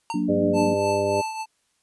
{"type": "tone with exponential decay", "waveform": "square", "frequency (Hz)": 917, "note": "A#5", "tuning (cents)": -29, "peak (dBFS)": -24, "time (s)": [0.1, 0.27], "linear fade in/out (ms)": 1, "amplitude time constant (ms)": 35}
{"type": "chord", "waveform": "sine", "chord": "Gb augmented", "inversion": "none", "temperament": "equal with one note detuned", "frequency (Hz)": [183.4, 233.1, 293.7], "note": ["Gb3", "Bb3", "D4"], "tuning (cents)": [-15, 0, 0], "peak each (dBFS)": [-27, -27, -24], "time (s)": [0.14, 0.74], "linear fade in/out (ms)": 5}
{"type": "harmonic tone", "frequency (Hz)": 100, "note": "G2", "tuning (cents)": 35, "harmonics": [1, 2, 3, 4, 5, 6], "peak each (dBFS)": [-32, -34, -33, -25, -32, -23], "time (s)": [0.28, 1.22], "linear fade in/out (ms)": 20}
{"type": "tone with tremolo", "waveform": "square", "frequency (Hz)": 880, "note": "A5", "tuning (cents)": 0, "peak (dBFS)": -24, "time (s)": [0.53, 1.46], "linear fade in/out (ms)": 50, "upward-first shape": "triangle", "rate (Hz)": 3.4, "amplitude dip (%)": 65}
{"effects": ["white hiss -69 dBFS RMS until 1.82 s", "resampled to 24000 Hz"]}